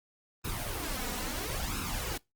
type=noise with flanger; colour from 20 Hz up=pink; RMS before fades=-35 dBFS; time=0.44-2.18 s; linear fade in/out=10 ms; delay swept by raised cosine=0.76 to 4.16 ms; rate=0.74 Hz; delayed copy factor=+0.75; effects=noise-tail reverb RT60 0.2 s tail -24 dB re dry + Opus 24 kbps